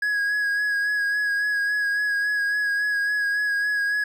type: tone with vibrato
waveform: triangle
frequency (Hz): 1661.2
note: G#6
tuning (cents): 0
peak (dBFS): -19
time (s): 0.02-4.04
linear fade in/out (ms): 5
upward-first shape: sine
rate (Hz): 3.6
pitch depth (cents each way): 25
effects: none